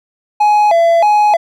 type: tone with vibrato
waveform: triangle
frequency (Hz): 751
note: F#5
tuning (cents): +26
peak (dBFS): -5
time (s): 0.4-1.37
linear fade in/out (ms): 10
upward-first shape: square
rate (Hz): 1.6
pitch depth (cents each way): 190
effects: none